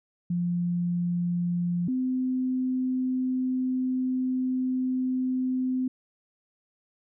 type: tone pair in turn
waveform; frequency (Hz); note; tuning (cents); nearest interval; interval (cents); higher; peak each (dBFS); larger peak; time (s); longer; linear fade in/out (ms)
sine; 174.61 / 256.5; F3 / C4; 0 / -34; perfect fifth; 666; second; -24 / -24; neither; 0.3-1.88 / 1.88-5.88; second; 5
effects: none